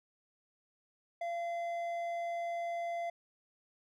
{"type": "tone with hard clipping", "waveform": "sine", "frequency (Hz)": 685, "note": "F5", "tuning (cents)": -34, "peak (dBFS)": -36, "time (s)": [1.21, 3.1], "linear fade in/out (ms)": 5, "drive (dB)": 6, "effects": []}